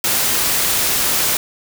white noise, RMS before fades -17 dBFS, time 0.04-1.37 s, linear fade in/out 2 ms, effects none

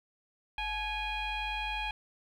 sine tone with frequency modulation, 1661.2 Hz, G#6, in tune, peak -31 dBFS, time 0.58-1.91 s, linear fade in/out 2 ms, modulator 806 Hz, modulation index 1.9, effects tanh soft clip ceiling -27 dBFS + 11-bit

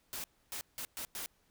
white noise bursts at uneven times, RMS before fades -41 dBFS, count 5, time 0.13-0.24 / 0.52-0.61 / 0.78-0.85 / 0.97-1.05 / 1.15-1.26 s, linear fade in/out 0 ms, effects pink hiss -72 dBFS RMS until 1.5 s

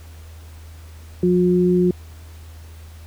sine tone pair together, 178.62 / 359.2 Hz, F3 / F4, +39 / +49 cents, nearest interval octave, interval 1210 cents, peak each -16 dBFS, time 1.23-1.91 s, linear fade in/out 2 ms, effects added 80 Hz sine -37 dBFS peak until 3.06 s + pink hiss -49 dBFS RMS until 3.06 s

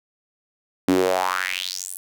sawtooth tone with high-pass filter sweep, 92.3 Hz, F#2, 4 cents flat, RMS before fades -23 dBFS, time 0.88-1.97 s, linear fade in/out 0 ms, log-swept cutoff 250 to 11000 Hz, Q 4.4, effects none

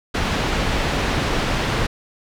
pink low-pass noise, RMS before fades -21 dBFS, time 0.14-1.87 s, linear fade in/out 10 ms, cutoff 3900 Hz, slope 12 dB/octave, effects none

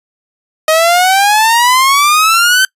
sawtooth exponential sweep, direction up, 622.3 to 1551 Hz, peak -3 dBFS, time 0.68-2.65 s, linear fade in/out 2 ms, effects noise-tail reverb RT60 0.1 s tail -24 dB re dry + resampled to 32000 Hz

